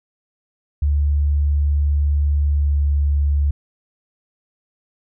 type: tone with pitch glide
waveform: sine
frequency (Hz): 72.6 to 71.93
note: D2 to D2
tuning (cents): -19 to -35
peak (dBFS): -14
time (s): 0.82-3.51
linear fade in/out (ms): 5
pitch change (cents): -16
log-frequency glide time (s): 2.53-2.76
effects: none